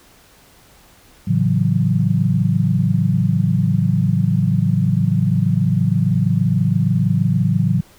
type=chord; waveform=sine; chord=F# minor seventh; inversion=first; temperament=equal; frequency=110 / 138.59 / 164.81 / 185 Hz; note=A2 / C#3 / E3 / F#3; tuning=0 / 0 / 0 / 0 cents; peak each=-19 dBFS; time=1.27-7.81 s; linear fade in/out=10 ms; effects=pink hiss -49 dBFS RMS until 7.98 s